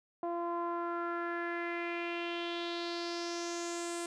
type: tone with low-pass filter sweep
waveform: sawtooth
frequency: 343 Hz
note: F4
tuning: 31 cents flat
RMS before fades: -37 dBFS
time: 0.23-4.06 s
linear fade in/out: 2 ms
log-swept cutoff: 830 to 8800 Hz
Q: 3.8
effects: none